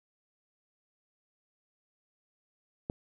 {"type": "click", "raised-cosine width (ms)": 2, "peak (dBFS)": -20, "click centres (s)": 2.899, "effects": []}